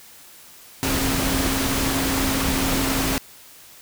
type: tone in noise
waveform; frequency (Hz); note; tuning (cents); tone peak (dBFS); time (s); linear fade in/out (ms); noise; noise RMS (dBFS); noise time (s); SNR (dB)
sine; 268.1; C4; +42; -25; 0.83-3.18; 0; pink; -23; 0.83-3.18; -5
effects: white hiss -46 dBFS RMS until 3.81 s